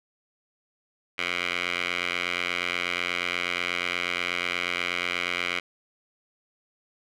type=tone with band-pass filter; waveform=10% pulse; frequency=88.3 Hz; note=F2; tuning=20 cents sharp; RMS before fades=-29 dBFS; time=1.18-5.6 s; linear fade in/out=10 ms; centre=2400 Hz; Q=2.7; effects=none